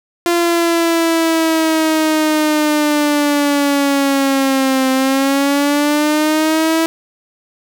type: linear two-way sweep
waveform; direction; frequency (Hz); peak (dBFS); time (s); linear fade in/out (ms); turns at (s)
sawtooth; down then up; 345.3 to 261.6 to 327.4; -8; 0.26-6.86; 0; 4.91
effects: none